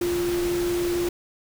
sine tone in noise, 349.2 Hz, F4, in tune, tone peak -22 dBFS, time 0.01-1.09 s, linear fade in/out 5 ms, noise pink, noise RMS -33 dBFS, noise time 0.01-1.09 s, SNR +8 dB, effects none

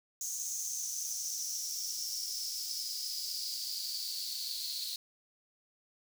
white noise with high-pass filter sweep, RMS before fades -38 dBFS, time 0.21-4.96 s, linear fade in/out 2 ms, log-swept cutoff 6500 to 4200 Hz, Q 9.1, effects none

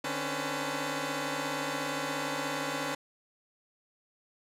10% pulse tone cluster, 150.3 / 269.6 / 283.6 / 503 / 903 Hz, D3 / C#4 / C#4 / B4 / A5, +40 / -48 / +40 / +32 / +45 cents, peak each -32 / -29 / -28 / -29 / -35 dBFS, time 0.04-2.95 s, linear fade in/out 5 ms, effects low-pass 11000 Hz 12 dB/octave

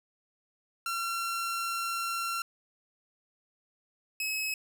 sawtooth tone pair in turn, 1364 / 2567 Hz, F6 / E7, -41 / -47 cents, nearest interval major seventh, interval 1094 cents, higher second, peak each -27 dBFS, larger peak neither, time 0.86-2.42 / 4.2-4.54 s, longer first, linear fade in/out 2 ms, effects none

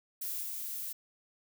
violet noise with level steps, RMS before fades -37 / -39 dBFS, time 0.21-0.93 s, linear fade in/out 10 ms, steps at 0.43 s, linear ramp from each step 2 ms, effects none

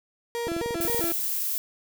35% pulse tone with vibrato, 397.8 Hz, G4, 25 cents sharp, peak -26 dBFS, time 0.35-1.12 s, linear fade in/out 0 ms, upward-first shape square, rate 3.8 Hz, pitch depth 290 cents each way
click train, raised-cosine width 2 ms, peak -21 dBFS, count 13, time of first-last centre 0.47-1.041 s, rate 21 Hz
violet noise, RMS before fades -28 dBFS, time 0.81-1.58 s, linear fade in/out 0 ms
effects none

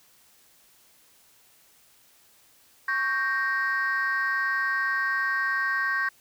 sine chord, G diminished, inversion second, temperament equal, 1108.7 / 1568 / 1864.7 Hz, Db6 / G6 / Bb6, 0 / 0 / 0 cents, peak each -29 / -25 / -27 dBFS, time 2.88-6.09 s, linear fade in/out 5 ms, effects tanh soft clip ceiling -18 dBFS + white hiss -59 dBFS RMS until 6.2 s

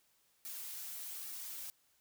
blue noise with flanger, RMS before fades -45 dBFS, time 0.45-1.7 s, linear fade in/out 0 ms, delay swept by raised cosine 1.9 to 7.3 ms, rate 1.2 Hz, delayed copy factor -0.7, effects white hiss -73 dBFS RMS until 2 s

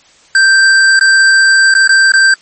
square tone with dropouts, 1568 Hz, G6, in tune, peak -5 dBFS, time 0.35-2.34 s, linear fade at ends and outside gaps 2 ms, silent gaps 0.992-1.01 / 1.74-1.75 / 1.876-1.892 / 2.12-2.137 s, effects white hiss -45 dBFS RMS until 2.41 s + MP3 32 kbps

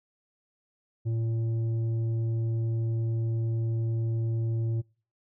triangle tone with tanh clipping, 113.9 Hz, A#2, 40 cents flat, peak -27 dBFS, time 1.05-4.82 s, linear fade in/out 20 ms, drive 11 dB, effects noise-tail reverb RT60 0.4 s tail -26 dB re dry

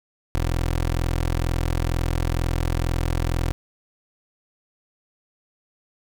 20% pulse tone, 42.14 Hz, E1, 39 cents sharp, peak -16 dBFS, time 0.35-3.52 s, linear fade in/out 0 ms, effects none

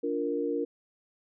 sine chord, Bb major, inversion first, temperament just, 291.4 / 349.6 / 466.2 Hz, D4 / F4 / Bb4, -13 / +2 / 0 cents, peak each -32 / -34 / -30 dBFS, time 0.03-0.65 s, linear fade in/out 10 ms, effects none

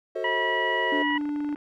triangle chord, F# diminished seventh, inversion none, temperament just, 370 / 444 / 532.8 / 639.4 Hz, F#4 / A4 / C5 / Eb5, 0 / +16 / +31 / +47 cents, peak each -31 dBFS, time 0.15-1.03 s, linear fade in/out 10 ms
harmonic tone, 971 Hz, B5, 30 cents flat, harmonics 1 / 2 / 3, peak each -28 / -26 / -34 dBFS, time 0.24-1.18 s, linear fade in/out 5 ms
triangle tone, 293.7 Hz, D4, in tune, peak -24 dBFS, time 0.92-1.55 s, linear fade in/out 5 ms
clicks, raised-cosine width 0.5 ms, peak -29 dBFS, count 11, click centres 1.106 / 1.158 / 1.212 / 1.255 / 1.292 / 1.361 / 1.405 / 1.446 / 1.491 / 1.527 / 1.559 s
effects none

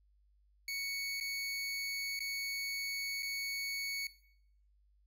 25% pulse tone with dropouts, 2223 Hz, C#7, 4 cents sharp, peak -33 dBFS, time 0.68-4.07 s, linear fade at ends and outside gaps 2 ms, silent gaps 1.201-1.209 / 2.192-2.204 / 3.224-3.229 s, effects noise-tail reverb RT60 0.7 s tail -18 dB re dry + added 50 Hz sine -66 dBFS peak until 5.06 s

